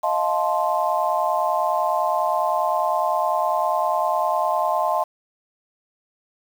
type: chord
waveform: sine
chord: F dominant seventh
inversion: third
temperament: just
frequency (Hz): 628.6 / 698.5 / 873.1 / 1047.7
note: Eb5 / F5 / A5 / C6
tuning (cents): +18 / 0 / -14 / +2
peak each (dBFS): -24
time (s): 0.03-5.04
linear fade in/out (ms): 10
effects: 7-bit